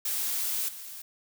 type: noise with level steps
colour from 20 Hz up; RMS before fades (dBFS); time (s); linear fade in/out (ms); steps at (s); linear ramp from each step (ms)
blue; -30 / -42; 0.05-1.02; 5; 0.68; 10
effects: none